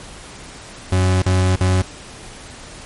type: tone with dropouts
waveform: 40% pulse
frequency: 92.5 Hz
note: F#2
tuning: in tune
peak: -12 dBFS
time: 0.92-1.82 s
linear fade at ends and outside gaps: 5 ms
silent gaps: 1.221-1.26 / 1.56-1.607 s
effects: pink hiss -37 dBFS RMS until 2.85 s + MP3 48 kbps